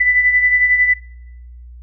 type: beating tone pair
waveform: sine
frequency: 1988 / 1999 Hz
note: B6 / B6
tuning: +11 / +20 cents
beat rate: 11 Hz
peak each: -11 / -19 dBFS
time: 0-0.94 s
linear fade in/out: 10 ms
effects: noise-tail reverb RT60 0.9 s tail -24 dB re dry + added 60 Hz sine -34 dBFS peak until 1.82 s